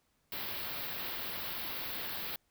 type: band-stop noise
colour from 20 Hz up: white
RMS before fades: -39 dBFS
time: 0.32-2.36 s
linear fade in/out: 2 ms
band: 4700 to 13000 Hz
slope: 48 dB/octave
effects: pink hiss -75 dBFS RMS until 2.5 s